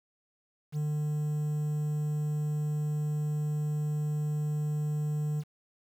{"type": "tone with quantisation", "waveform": "triangle", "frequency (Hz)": 150, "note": "D3", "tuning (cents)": 37, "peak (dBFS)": -26, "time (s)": [0.72, 5.44], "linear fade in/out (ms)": 50, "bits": 9, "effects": []}